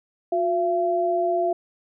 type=tone pair together; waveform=sine; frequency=359.6 / 678.8 Hz; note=F#4 / F5; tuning=-49 / -49 cents; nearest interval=major seventh; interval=1100 cents; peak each=-24 / -21 dBFS; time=0.32-1.53 s; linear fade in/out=5 ms; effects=none